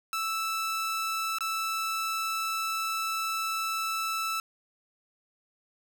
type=tone with dropouts; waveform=sawtooth; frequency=1318.5 Hz; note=E6; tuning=in tune; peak=-25 dBFS; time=0.13-4.4 s; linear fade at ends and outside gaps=1 ms; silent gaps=1.385-1.407 s; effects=none